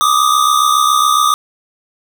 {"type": "tone pair together", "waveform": "square", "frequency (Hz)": [1174.7, 1241.9], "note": ["D6", "D#6"], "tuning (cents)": [0, -4], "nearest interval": "minor second", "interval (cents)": 96, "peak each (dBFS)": -13, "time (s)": [0.01, 1.34], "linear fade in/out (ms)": 0, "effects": []}